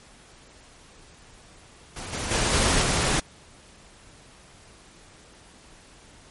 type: noise with level steps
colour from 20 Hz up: pink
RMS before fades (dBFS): -36 / -30 / -23 / -21 / -23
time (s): 1.96-3.2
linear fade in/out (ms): 5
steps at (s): 2.13 / 2.31 / 2.53 / 2.82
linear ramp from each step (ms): 2
effects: pink hiss -51 dBFS RMS until 6.3 s + MP3 48 kbps